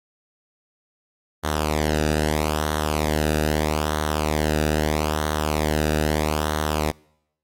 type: tone with flanger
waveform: sawtooth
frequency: 76.5 Hz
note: D#2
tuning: 29 cents flat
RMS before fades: -22 dBFS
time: 1.43-6.92 s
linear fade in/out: 20 ms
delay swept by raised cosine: 0.4 to 0.94 ms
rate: 0.78 Hz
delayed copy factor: -0.7
effects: noise-tail reverb RT60 0.8 s tail -26 dB re dry + MP3 64 kbps